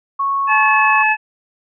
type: tone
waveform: sine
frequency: 1104 Hz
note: C#6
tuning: 7 cents flat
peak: -15 dBFS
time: 0.19-1.03 s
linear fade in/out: 10 ms
type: harmonic tone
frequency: 863 Hz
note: A5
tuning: 34 cents flat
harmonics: 1 / 2 / 3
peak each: -16 / -16 / -16 dBFS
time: 0.47-1.17 s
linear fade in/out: 50 ms
effects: none